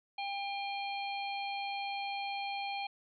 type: harmonic tone with a mistuned harmonic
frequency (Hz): 799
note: G5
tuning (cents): +33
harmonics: 1 / 3 / 4 / 5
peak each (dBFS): -37 / -41 / -46 / -46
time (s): 0.18-2.87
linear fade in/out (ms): 5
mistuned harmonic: 5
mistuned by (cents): +100
effects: none